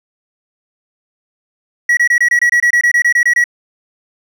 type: tone bursts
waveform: triangle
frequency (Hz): 1923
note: B6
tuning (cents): -47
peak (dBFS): -6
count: 15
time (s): 1.89-3.441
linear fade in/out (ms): 5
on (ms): 81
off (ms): 24
effects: none